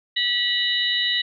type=tone cluster; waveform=sine; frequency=1947 / 2948 / 3738 / 3949 Hz; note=B6 / F#7 / A#7 / B7; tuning=-25 / -7 / +4 / -1 cents; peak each=-25 dBFS; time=0.16-1.22 s; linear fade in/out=10 ms; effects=none